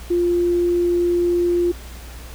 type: tone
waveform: sine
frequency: 349.2 Hz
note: F4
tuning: in tune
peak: -15 dBFS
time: 0.1-1.72 s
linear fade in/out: 10 ms
effects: added 60 Hz sine -34 dBFS peak until 2.34 s + pink hiss -41 dBFS RMS until 2.34 s